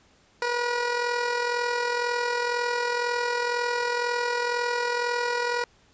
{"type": "tone with amplitude modulation", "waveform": "15% pulse", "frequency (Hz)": 482.5, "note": "B4", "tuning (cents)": -40, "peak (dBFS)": -16, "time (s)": [0.42, 5.64], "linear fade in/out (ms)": 2, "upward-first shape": "sine", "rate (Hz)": 42, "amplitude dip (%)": 45, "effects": ["pink hiss -60 dBFS RMS until 5.93 s", "resampled to 16000 Hz"]}